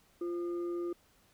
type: tone with frequency modulation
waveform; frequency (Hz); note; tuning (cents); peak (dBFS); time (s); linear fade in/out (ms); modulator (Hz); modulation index
sine; 346.8; F4; -12; -33; 0.21-0.93; 5; 867; 0.27
effects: pink hiss -67 dBFS RMS until 1.33 s